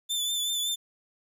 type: tone with vibrato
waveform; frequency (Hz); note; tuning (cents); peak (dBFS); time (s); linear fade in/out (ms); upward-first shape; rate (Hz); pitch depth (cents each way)
sawtooth; 3520; A7; 0; -24; 0.09-0.76; 20; triangle; 5.3; 44
effects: 10-bit